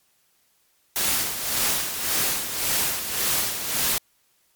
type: noise with tremolo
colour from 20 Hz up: white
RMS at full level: -22 dBFS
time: 0.96-3.98 s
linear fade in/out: 0 ms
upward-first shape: sine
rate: 1.8 Hz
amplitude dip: 60%
effects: white hiss -65 dBFS RMS until 4.55 s + MP3 96 kbps